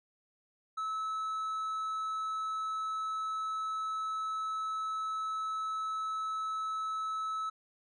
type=tone; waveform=triangle; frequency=1300 Hz; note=E6; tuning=24 cents flat; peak=-31 dBFS; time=0.77-7.5 s; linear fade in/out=10 ms; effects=resampled to 24000 Hz